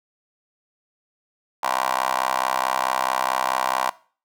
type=tone with high-pass filter; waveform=15% pulse; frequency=64.6 Hz; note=C2; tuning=21 cents flat; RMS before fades=-23 dBFS; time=1.63-3.9 s; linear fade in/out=5 ms; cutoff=880 Hz; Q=8.9; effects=noise-tail reverb RT60 0.4 s tail -20 dB re dry